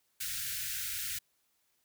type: band-stop noise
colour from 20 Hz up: white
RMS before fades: -37 dBFS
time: 0.2-1.19 s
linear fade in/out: 10 ms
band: 150 to 1400 Hz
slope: 96 dB/octave
effects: white hiss -75 dBFS RMS until 1.84 s